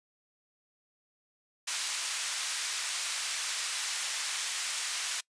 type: band-pass noise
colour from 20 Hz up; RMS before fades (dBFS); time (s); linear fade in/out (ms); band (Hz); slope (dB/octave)
white; -34; 1.67-5.21; 10; 1300 to 8400; 12
effects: noise-tail reverb RT60 0.1 s tail -24 dB re dry + resampled to 22050 Hz